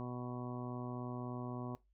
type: harmonic tone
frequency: 123.47 Hz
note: B2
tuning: in tune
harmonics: 1 / 2 / 3 / 4 / 5 / 6 / 7 / 8 / 9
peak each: -44 / -44 / -48 / -56 / -52 / -53 / -61 / -53 / -53 dBFS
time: 0-1.75 s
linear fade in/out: 0 ms
effects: noise-tail reverb RT60 0.2 s tail -20 dB re dry + added 50 Hz sine -70 dBFS peak until 1.93 s